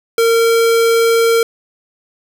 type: tone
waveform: square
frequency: 459.1 Hz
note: A#4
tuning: 26 cents flat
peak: -10 dBFS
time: 0.18-1.43 s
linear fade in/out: 2 ms
effects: none